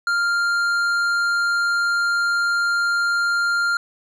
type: tone with tanh clipping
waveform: sine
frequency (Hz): 1396.9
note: F6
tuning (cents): 0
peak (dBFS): -19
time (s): 0.07-3.77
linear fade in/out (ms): 2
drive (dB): 10
effects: none